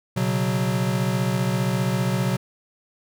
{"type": "chord", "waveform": "square", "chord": "B suspended second", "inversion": "none", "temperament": "equal", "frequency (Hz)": [123.47, 138.59, 185], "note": ["B2", "C#3", "F#3"], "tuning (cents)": [0, 0, 0], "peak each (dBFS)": [-25, -28, -25], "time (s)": [0.16, 2.37], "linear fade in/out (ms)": 10, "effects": []}